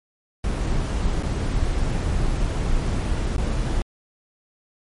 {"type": "noise with dropouts", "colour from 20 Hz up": "brown", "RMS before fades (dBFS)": -22, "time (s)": [0.44, 3.82], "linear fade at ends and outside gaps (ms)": 1, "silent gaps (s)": [[1.227, 1.232], [3.365, 3.38]], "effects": ["MP3 48 kbps"]}